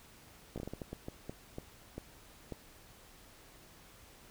slowing click train, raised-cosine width 2 ms, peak -27 dBFS, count 13, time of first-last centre 0.56-2.523 s, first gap 17 ms, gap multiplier 1.37, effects pink hiss -58 dBFS RMS until 4.3 s

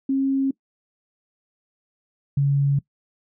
sine tone pair in turn, 270.3 / 140.4 Hz, C#4 / C#3, -44 / +22 cents, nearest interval major seventh, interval 1134 cents, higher first, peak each -18 / -16 dBFS, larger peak second, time 0.09-0.51 / 2.37-2.79 s, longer neither, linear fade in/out 5 ms, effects noise-tail reverb RT60 0.1 s tail -21 dB re dry

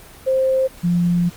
sine tone pair in turn, 526 / 174.27 Hz, C5 / F3, +9 / -3 cents, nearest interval octave + perfect fifth, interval 1912 cents, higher first, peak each -14 dBFS, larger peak neither, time 0.26-0.68 / 0.83-1.3 s, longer second, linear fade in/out 20 ms, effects pink hiss -42 dBFS RMS until 1.36 s + Opus 32 kbps

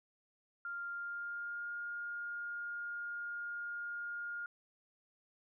sine tone with pitch glide, 1396.9 to 1417.2 Hz, F6 to F6, 0 to +25 cents, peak -39 dBFS, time 0.65-4.46 s, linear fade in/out 2 ms, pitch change +25 cents, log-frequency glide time 0.91-1.71 s, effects none

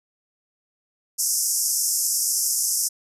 pink band-pass noise, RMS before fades -23 dBFS, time 1.18-2.89 s, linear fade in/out 20 ms, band 5200 to 13000 Hz, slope 96 dB/octave, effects none

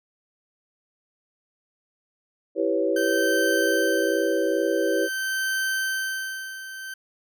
sine chord, C# half-diminished seventh, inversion first, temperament equal, 329.6 / 392 / 493.9 / 554.4 Hz, E4 / G4 / B4 / C#5, 0 / 0 / 0 / 0 cents, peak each -26 dBFS, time 2.55-5.09 s, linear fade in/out 50 ms
40% pulse tone with tremolo, 1549 Hz, G6, 21 cents flat, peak -22 dBFS, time 2.96-6.94 s, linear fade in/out 5 ms, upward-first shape sine, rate 0.47 Hz, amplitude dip 75%
effects none

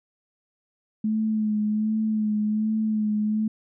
sine tone with vibrato, 214.9 Hz, A3, 41 cents flat, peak -21 dBFS, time 1.04-3.48 s, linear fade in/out 5 ms, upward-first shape sine, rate 1.3 Hz, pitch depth 30 cents each way, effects none

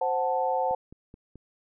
sine chord, F# diminished, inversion second, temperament equal, 523.3 / 740 / 880 Hz, C5 / F#5 / A5, 0 / 0 / 0 cents, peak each -28 dBFS, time 0.01-0.75 s, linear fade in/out 5 ms
click train, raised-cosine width 3 ms, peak -33 dBFS, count 4, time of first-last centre 0.71-1.357 s, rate 4.64 Hz
effects none

